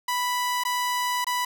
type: tone with dropouts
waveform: sawtooth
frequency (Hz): 987.8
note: B5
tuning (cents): 0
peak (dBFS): -20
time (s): 0.08-1.45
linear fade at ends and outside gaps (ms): 5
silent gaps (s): 0.637-0.65 / 1.245-1.267
effects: none